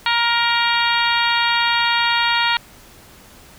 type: harmonic tone with a mistuned harmonic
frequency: 470 Hz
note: A#4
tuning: 14 cents sharp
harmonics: 2 / 3 / 4 / 5 / 6 / 7 / 8 / 9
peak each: -20 / -22 / -23 / -24 / -25 / -25 / -26 / -27 dBFS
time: 0.06-2.57 s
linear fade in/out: 2 ms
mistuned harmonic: 9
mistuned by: +38 cents
effects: pink hiss -45 dBFS RMS until 3.58 s